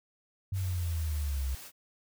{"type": "exponential sweep", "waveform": "sine", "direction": "down", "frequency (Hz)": [97.8, 63.9], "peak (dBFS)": -29, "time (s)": [0.52, 1.55], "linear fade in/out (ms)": 5}
{"type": "noise", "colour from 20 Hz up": "white", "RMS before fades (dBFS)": -47, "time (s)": [0.53, 1.72], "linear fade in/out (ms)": 50}
{"effects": []}